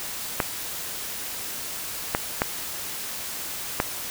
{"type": "clicks", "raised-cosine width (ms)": 0.5, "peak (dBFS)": -5, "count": 4, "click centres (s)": [0.402, 2.149, 2.419, 3.801], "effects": ["white hiss -33 dBFS RMS until 4.1 s"]}